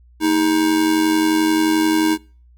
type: tone with amplitude modulation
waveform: square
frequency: 315.4 Hz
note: D#4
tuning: 24 cents sharp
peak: -12 dBFS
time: 0.2-2.18 s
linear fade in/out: 50 ms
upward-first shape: sine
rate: 91.4 Hz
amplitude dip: 55%
effects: noise-tail reverb RT60 0.4 s tail -25 dB re dry + added 60 Hz sine -46 dBFS peak until 2.57 s